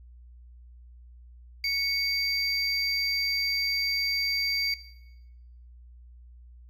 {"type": "tone pair together", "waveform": "triangle", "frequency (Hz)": [2217, 4688], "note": ["C#7", "D8"], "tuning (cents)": [0, -4], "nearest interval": "octave + minor second", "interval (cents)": 1296, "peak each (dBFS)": [-27, -27], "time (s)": [1.64, 4.74], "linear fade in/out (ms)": 2, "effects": ["noise-tail reverb RT60 1.0 s tail -17 dB re dry", "added 60 Hz sine -47 dBFS peak until 6.69 s"]}